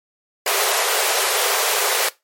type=high-pass noise; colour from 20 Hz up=pink; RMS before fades=-19 dBFS; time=0.46-2.09 s; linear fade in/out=5 ms; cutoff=390 Hz; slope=96 dB/octave; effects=noise-tail reverb RT60 0.2 s tail -19 dB re dry + MP3 64 kbps